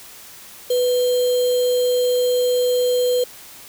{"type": "tone with sample-and-hold", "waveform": "sine", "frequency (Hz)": 495.3, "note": "B4", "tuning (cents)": 5, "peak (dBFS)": -15, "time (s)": [0.7, 3.24], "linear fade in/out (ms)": 5, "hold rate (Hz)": 3675, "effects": ["white hiss -41 dBFS RMS until 3.68 s"]}